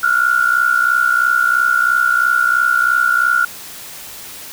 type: tone pair together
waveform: sine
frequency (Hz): 1385 / 1448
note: F6 / F#6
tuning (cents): -15 / -38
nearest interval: minor second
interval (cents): 77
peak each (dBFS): -14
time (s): 0.03-3.45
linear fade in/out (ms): 5
effects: white hiss -33 dBFS RMS until 4.52 s